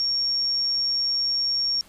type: tone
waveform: sine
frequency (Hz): 5530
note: F8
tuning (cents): -18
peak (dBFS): -21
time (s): 0-1.81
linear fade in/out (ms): 0
effects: pink hiss -52 dBFS RMS until 1.88 s + resampled to 32000 Hz

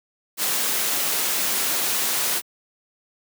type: noise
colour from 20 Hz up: white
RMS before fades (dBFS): -23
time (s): 0.37-2.42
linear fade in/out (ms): 50
effects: high-pass 200 Hz 12 dB/octave

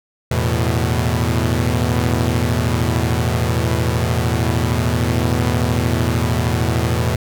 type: chord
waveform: sawtooth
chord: E suspended fourth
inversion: none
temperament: equal with one note detuned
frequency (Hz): 82.41 / 110.32 / 123.47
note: E2 / A2 / B2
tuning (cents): 0 / +5 / 0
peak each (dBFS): -16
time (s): 0.31-7.16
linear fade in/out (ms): 5
effects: none

